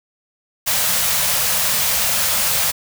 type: band-stop noise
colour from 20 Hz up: white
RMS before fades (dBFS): -18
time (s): 0.66-2.72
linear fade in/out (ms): 20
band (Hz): 220 to 470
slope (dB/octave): 96
effects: none